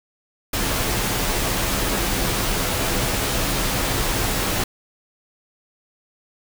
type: noise with comb filter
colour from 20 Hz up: pink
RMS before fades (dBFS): -22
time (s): 0.53-4.64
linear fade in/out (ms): 5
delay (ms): 13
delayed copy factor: -0.5
effects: none